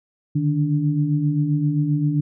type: tone cluster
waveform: sine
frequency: 144.2 / 151.8 / 291.3 Hz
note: D3 / D#3 / D4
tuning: -31 / -42 / -14 cents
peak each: -26 / -19 / -23 dBFS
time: 0.35-2.21 s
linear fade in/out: 10 ms
effects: none